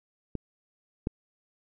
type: clicks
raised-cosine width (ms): 3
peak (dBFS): -19 / -15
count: 2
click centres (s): 0.353 / 1.071
effects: none